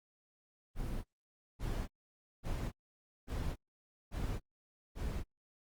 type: noise bursts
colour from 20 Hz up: brown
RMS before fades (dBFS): -37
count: 6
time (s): 0.75-5.24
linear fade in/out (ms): 50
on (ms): 290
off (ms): 550
effects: Opus 24 kbps